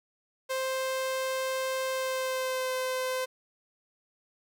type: tone with pitch glide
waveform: sawtooth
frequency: 524 to 514.7 Hz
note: C5 to C5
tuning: +2 to -29 cents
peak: -25 dBFS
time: 0.49-3.26 s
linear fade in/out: 20 ms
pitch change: -31 cents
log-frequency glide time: 1.89-2.74 s
effects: none